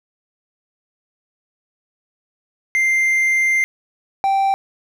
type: tone pair in turn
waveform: triangle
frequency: 2093 / 781.5 Hz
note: C7 / G5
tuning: 0 / -6 cents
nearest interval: octave + perfect fourth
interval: 1706 cents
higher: first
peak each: -12 dBFS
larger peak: neither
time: 2.75-3.64 / 4.24-4.54 s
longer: first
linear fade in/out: 0 ms
effects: none